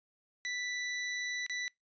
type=tone with dropouts; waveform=sawtooth; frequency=1975.5 Hz; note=B6; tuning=in tune; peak=-31 dBFS; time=0.45-1.68 s; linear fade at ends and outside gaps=0 ms; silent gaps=1.464-1.497 s; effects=noise-tail reverb RT60 0.2 s tail -26 dB re dry + resampled to 16000 Hz